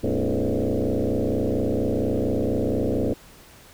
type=tone with frequency modulation; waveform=sine; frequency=110 Hz; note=A2; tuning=in tune; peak=-20 dBFS; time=0.03-3.14 s; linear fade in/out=10 ms; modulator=64.3 Hz; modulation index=7.3; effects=pink hiss -49 dBFS RMS until 3.73 s